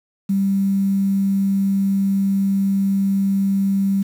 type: tone with quantisation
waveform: sine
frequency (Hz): 196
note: G3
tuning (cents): 0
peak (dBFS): -15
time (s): 0.29-4.03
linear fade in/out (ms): 10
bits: 7
effects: none